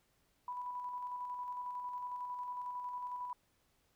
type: tone with tremolo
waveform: sine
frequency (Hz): 987.8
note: B5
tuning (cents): 0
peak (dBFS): -38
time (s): 0.48-3.33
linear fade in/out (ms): 2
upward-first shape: square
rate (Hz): 11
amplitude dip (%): 30
effects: pink hiss -75 dBFS RMS until 3.95 s